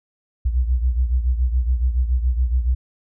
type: beating tone pair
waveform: sine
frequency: 60.6 / 67.7 Hz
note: B1 / C#2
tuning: -32 / -40 cents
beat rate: 7.1 Hz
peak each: -17 / -23 dBFS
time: 0.45-2.75 s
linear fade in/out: 10 ms
effects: none